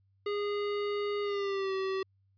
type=tone with pitch glide; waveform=square; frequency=410.5 to 383 Hz; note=G#4 to G4; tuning=-20 to -40 cents; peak=-31 dBFS; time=0.26-2.03 s; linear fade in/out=5 ms; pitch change=-120 cents; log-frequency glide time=1.22-1.73 s; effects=added 97 Hz sine -66 dBFS peak until 2.37 s + resampled to 11025 Hz